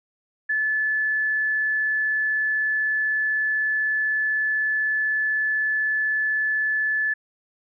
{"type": "tone", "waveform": "sine", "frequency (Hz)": 1732, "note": "A6", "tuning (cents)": -28, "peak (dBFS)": -20, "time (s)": [0.49, 7.14], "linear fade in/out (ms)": 10, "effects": []}